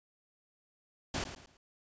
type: noise with echo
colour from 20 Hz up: pink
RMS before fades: -35 dBFS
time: 1.14-1.24 s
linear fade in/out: 2 ms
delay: 110 ms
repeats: 3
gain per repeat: -10 dB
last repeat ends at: 1.57 s
effects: resampled to 16000 Hz